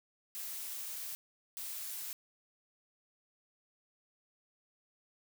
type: noise bursts at uneven times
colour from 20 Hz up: blue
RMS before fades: -42 dBFS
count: 2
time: 0.35-1.15 / 1.57-2.13 s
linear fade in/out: 0 ms
effects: none